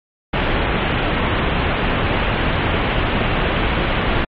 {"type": "low-pass noise", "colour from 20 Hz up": "pink", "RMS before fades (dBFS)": -18, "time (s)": [0.33, 4.25], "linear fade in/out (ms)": 10, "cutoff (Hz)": 3300, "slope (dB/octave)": 48, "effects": ["MP3 32 kbps"]}